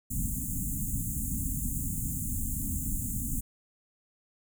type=band-stop noise; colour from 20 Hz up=pink; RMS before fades=-32 dBFS; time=0.1-3.41 s; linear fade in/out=10 ms; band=280 to 6800 Hz; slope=96 dB/octave; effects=none